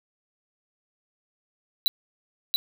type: tone with echo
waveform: square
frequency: 3951 Hz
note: B7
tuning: in tune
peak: -19 dBFS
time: 1.86-1.88 s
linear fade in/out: 0 ms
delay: 680 ms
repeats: 1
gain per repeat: -2 dB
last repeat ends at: 2.56 s
effects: none